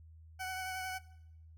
20% pulse tone with vibrato, 748 Hz, F#5, 19 cents sharp, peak -33 dBFS, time 0.39-0.99 s, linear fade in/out 20 ms, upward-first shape triangle, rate 11 Hz, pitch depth 22 cents each way, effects noise-tail reverb RT60 0.8 s tail -20 dB re dry + added 80 Hz sine -53 dBFS peak until 1.57 s

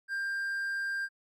triangle tone, 1592 Hz, G6, 26 cents sharp, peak -29 dBFS, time 0.08-1.09 s, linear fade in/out 50 ms, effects AAC 64 kbps

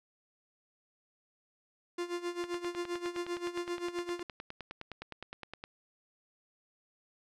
45% pulse tone with tremolo, 349.2 Hz, F4, in tune, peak -32 dBFS, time 1.98-4.23 s, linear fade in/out 5 ms, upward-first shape sine, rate 7.6 Hz, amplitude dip 80%
click train, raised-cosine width 0.3 ms, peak -26 dBFS, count 32, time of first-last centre 2.44-5.639 s, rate 9.69 Hz
effects low-pass 8000 Hz 12 dB/octave

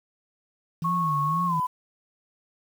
sine tone with vibrato, 160 Hz, D#3, 49 cents sharp, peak -27 dBFS, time 0.82-1.6 s, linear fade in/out 2 ms, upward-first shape sine, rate 2 Hz, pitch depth 160 cents each way
sine tone with pitch glide, 1100 to 1002.9 Hz, C#6 to B5, -14 to +26 cents, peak -23 dBFS, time 0.84-1.67 s, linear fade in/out 10 ms, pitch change -160 cents, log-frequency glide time 1.46-1.54 s
effects 8-bit

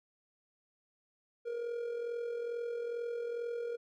triangle tone with amplitude modulation, 472.3 Hz, A#4, 23 cents sharp, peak -31 dBFS, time 1.45-3.77 s, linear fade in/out 20 ms, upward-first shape sine, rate 42.3 Hz, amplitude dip 50%, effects none

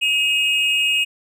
triangle tone pair together, 2541 / 2847 Hz, D#7 / F7, +36 / +33 cents, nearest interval major second, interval 197 cents, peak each -17 dBFS, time 0.01-1.05 s, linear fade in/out 20 ms, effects none

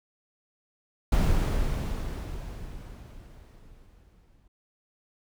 brown noise with exponential decay, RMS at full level -21 dBFS, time 1.12-4.48 s, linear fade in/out 5 ms, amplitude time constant 730 ms, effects none

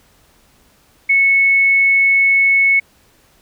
sine tone, 2203 Hz, C#7, 11 cents flat, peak -9 dBFS, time 1.09-2.8 s, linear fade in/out 10 ms, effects pink hiss -53 dBFS RMS until 3.41 s

